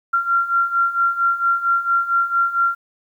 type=beating tone pair; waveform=sine; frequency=1374 / 1378.4 Hz; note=F6 / F6; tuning=-29 / -23 cents; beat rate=4.4 Hz; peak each=-21 / -17 dBFS; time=0.13-2.75 s; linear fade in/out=10 ms; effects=9-bit